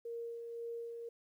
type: tone with tremolo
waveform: sine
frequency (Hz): 466.2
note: A#4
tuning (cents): 0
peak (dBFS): -39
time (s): 0.05-1.09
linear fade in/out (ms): 5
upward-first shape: sine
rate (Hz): 1.9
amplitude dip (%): 35
effects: 12-bit